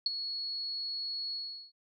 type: tone with ADSR envelope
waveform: sine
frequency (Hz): 4356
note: C#8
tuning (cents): -31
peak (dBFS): -23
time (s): 0.06-1.72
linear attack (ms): 3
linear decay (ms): 19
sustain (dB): -11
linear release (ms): 390
effects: none